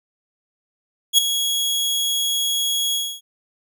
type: tone with ADSR envelope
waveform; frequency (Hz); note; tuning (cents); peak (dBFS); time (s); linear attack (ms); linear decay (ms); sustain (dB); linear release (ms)
sawtooth; 3328; G#7; +3; -5; 1.13-3.21; 53; 4; -11; 270
effects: none